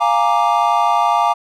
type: chord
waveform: triangle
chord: Bb dominant seventh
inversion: second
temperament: equal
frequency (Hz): 698.5 / 830.6 / 932.3 / 1174.7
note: F5 / Ab5 / Bb5 / D6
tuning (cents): 0 / 0 / 0 / 0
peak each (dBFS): -16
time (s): 0-1.34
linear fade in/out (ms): 20
effects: none